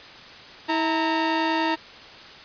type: tone pair together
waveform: sawtooth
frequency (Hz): 323.7 / 921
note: E4 / A#5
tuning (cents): -31 / -21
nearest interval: octave + tritone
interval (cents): 1810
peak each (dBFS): -20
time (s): 0.68-1.76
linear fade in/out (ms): 20
effects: white hiss -43 dBFS RMS until 2.44 s + resampled to 11025 Hz